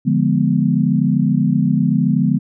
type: chord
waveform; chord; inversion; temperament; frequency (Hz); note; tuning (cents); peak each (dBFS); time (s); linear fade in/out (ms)
sine; D diminished seventh; none; equal; 146.83 / 174.61 / 207.7 / 246.9; D3 / F3 / Ab3 / Cb4; 0 / 0 / 0 / 0; -18; 0.05-2.39; 20
effects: none